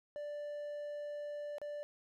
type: tone with dropouts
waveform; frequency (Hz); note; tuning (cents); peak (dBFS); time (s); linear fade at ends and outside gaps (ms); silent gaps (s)
triangle; 587.3; D5; 0; -38; 0.16-1.83; 0; 1.583-1.616
effects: none